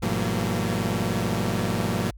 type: tone cluster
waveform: sawtooth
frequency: 100.7 / 120.9 / 169.7 / 188.8 / 228.4 Hz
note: G2 / B2 / F3 / F#3 / A#3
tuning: +47 / -36 / -49 / +35 / -35 cents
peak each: -26 dBFS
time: 0.02-2.11 s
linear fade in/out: 10 ms
effects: added 50 Hz sine -41 dBFS peak until 2.17 s